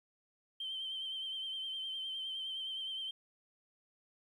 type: tone with vibrato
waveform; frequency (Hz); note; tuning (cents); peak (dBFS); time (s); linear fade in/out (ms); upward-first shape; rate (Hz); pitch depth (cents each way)
sine; 3118; G7; -10; -37; 0.6-3.11; 5; sine; 9.7; 35
effects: tanh soft clip ceiling -33 dBFS + 12-bit

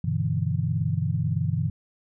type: chord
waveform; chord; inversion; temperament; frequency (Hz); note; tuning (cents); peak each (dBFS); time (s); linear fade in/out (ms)
sine; E minor seventh; first; equal; 98 / 123.47 / 146.83 / 164.81; G2 / B2 / D3 / E3; 0 / 0 / 0 / 0; -28; 0.04-1.7; 5
effects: none

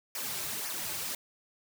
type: noise with flanger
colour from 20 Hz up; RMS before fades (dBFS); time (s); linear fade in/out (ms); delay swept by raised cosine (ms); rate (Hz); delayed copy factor
white; -36; 0.15-1.15; 2; 0.25 to 4.25; 1.9; -0.75
effects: none

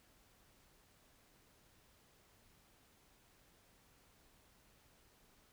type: silence
effects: pink hiss -69 dBFS RMS until 5.52 s

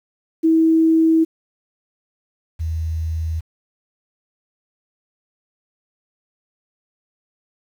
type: tone pair in turn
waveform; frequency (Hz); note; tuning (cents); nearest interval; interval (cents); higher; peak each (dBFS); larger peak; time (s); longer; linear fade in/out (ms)
sine; 323.3 / 80.59; E4 / E2; -34 / -39; 2 octaves; 2405; first; -11 / -20; first; 0.43-1.25 / 2.59-3.41; neither; 20
effects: 8-bit

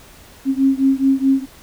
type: beating tone pair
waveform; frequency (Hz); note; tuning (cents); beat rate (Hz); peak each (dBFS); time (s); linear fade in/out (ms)
sine; 267.4 / 272.1; C4 / C#4; +38 / -32; 4.7; -15 / -16; 0.45-1.46; 50
effects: pink hiss -44 dBFS RMS until 1.62 s

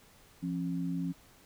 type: tone pair together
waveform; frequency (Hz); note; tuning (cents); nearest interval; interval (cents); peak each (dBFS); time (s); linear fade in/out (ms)
sine; 172.4 / 271.3; F3 / C#4; -22 / -37; minor sixth; 785; -33 / -35; 0.42-1.13; 20
effects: pink hiss -60 dBFS RMS until 1.45 s

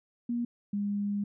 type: tone pair in turn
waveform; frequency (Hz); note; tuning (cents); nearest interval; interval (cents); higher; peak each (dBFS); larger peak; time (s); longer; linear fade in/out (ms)
sine; 238.2 / 203.4; A#3 / G#3; +38 / -36; minor third; 274; first; -28; neither; 0.29-0.45 / 0.73-1.24; second; 5
effects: none

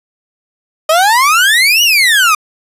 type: exponential two-way sweep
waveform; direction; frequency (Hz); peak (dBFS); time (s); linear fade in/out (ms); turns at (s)
30% pulse; up then down; 612 to 2960 to 1198; -4; 0.89-2.35; 5; 1.83
effects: resampled to 32000 Hz + 7-bit

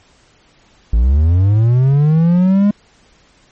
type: linear sweep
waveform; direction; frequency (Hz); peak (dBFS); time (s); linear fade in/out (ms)
triangle; up; 52.2 to 207.7; -6; 0.93-2.71; 5
effects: pink hiss -51 dBFS RMS until 3.51 s + MP3 32 kbps

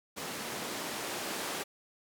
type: noise with band-pass filter sweep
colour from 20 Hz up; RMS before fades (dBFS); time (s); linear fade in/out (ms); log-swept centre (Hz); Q
blue; -38; 0.16-1.64; 20; 220 to 330; 0.82
effects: none

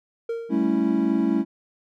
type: tone with exponential decay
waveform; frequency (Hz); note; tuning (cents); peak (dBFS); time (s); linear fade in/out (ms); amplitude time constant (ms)
triangle; 461.7; A#4; -17; -21; 0.29-0.89; 5; 130
type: chord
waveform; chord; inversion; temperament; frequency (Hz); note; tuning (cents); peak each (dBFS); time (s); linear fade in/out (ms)
triangle; A dominant seventh; third; equal; 196 / 220 / 277.2 / 329.6; G3 / A3 / C#4 / E4; 0 / 0 / 0 / 0; -25 / -22 / -22 / -22; 0.49-1.45; 50
effects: none

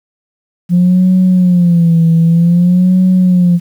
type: tone with vibrato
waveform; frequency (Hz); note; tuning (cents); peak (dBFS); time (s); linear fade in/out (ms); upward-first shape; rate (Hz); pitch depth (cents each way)
sine; 174.61; F3; 0; -4; 0.69-3.6; 50; sine; 0.53; 100
effects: tanh soft clip ceiling -2 dBFS + 7-bit

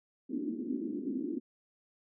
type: band-pass noise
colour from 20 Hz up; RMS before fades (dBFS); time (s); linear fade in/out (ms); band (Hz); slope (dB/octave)
pink; -36; 0.29-1.4; 20; 240 to 330; 48
effects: none

